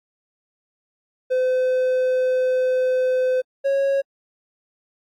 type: tone pair in turn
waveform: triangle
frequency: 511 / 549.7 Hz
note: C5 / C#5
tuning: -41 / -15 cents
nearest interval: minor second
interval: 126 cents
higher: second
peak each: -15 dBFS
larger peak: neither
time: 1.3-3.42 / 3.64-4.02 s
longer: first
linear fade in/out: 20 ms
effects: AAC 64 kbps